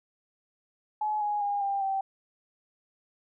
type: tone with pitch steps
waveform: sine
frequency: 850 / 831.1 / 812.6 / 794.5 / 776.8 Hz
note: G#5 / G#5 / G#5 / G5 / G5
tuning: +40 / +1 / -38 / +23 / -16 cents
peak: -26 dBFS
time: 1.01-2.01 s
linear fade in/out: 5 ms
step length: 200 ms
effects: none